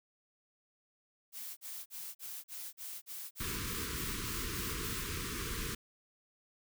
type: noise bursts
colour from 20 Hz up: blue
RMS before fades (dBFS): -44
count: 13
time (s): 1.32-5.05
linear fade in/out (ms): 50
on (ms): 250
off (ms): 40
type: band-stop noise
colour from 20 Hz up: pink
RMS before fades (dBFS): -39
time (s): 3.4-5.75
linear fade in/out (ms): 5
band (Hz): 480 to 1000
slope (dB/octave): 96
effects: none